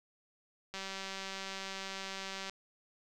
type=click train; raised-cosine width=0.2 ms; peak=-24 dBFS; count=340; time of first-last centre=0.74-2.496 s; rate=193 Hz; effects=none